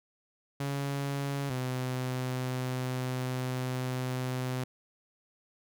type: tone pair in turn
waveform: sawtooth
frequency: 140 / 127.78 Hz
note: C#3 / C3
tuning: +18 / -41 cents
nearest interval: major second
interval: 159 cents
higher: first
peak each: -27 dBFS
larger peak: neither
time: 0.6-1.5 / 1.5-4.64 s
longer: second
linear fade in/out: 5 ms
effects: none